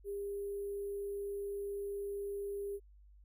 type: tone with sample-and-hold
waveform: sine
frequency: 402.1 Hz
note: G4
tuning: 44 cents sharp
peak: -37 dBFS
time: 0.04-2.8 s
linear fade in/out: 50 ms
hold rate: 11025 Hz
effects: added 50 Hz sine -57 dBFS peak until 3.24 s